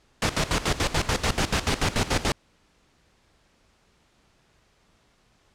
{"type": "noise with tremolo", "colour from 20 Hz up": "pink", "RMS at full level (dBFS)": -22, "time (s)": [0.22, 2.32], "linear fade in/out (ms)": 2, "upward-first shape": "square", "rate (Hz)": 6.9, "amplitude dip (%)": 80, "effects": ["pink hiss -63 dBFS RMS until 5.54 s", "low-pass 7000 Hz 12 dB/octave"]}